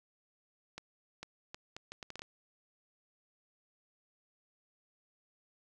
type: accelerating click train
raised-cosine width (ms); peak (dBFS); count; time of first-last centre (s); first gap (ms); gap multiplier
0.2; -26; 10; 0.78-2.219; 450; 0.7
effects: none